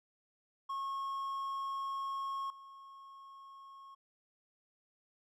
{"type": "tone with level steps", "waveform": "triangle", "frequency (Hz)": 1090, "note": "C#6", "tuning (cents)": -29, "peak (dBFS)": [-34, -49], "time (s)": [0.69, 3.95], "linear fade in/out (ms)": 10, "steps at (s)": 2.5, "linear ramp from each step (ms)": 2, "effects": []}